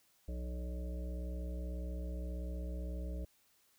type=harmonic tone with a mistuned harmonic; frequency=61.74 Hz; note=B1; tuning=in tune; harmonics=1 / 3 / 5 / 7 / 9 / 10; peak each=-38 / -48 / -52 / -55 / -53 / -56 dBFS; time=0.28-3.25 s; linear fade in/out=5 ms; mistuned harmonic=3; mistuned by=-73 cents; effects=white hiss -71 dBFS RMS until 3.78 s